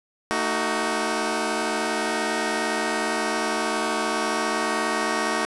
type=chord; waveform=10% pulse; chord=D# diminished; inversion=second; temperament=just; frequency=224 / 311.1 / 373.4 Hz; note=A3 / D#4 / F#4; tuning=+31 / 0 / +16 cents; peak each=-19 dBFS; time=0.31-5.45 s; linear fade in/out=0 ms; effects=resampled to 24000 Hz + 8-bit